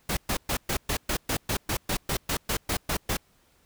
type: noise bursts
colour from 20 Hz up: pink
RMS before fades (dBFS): -27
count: 16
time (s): 0.09-3.17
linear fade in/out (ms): 5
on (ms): 80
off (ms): 120
effects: pink hiss -64 dBFS RMS until 3.65 s